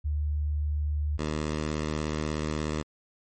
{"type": "tone pair in turn", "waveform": ["sine", "10% pulse"], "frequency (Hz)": [74.4, 76.62], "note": ["D2", "D#2"], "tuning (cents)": [23, -26], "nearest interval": "minor second", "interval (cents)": 51, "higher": "second", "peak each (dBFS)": [-25, -20], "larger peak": "second", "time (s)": [[0.04, 1.18], [1.18, 2.83]], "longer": "second", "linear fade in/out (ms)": 20, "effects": ["MP3 32 kbps"]}